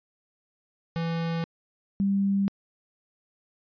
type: tone pair in turn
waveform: square / sine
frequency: 166.1 / 197.53 Hz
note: E3 / G3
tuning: +13 / +13 cents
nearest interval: minor third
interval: 300 cents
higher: second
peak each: -27 / -21 dBFS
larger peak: second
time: 0.96-1.44 / 2-2.48 s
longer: neither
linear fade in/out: 0 ms
effects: resampled to 11025 Hz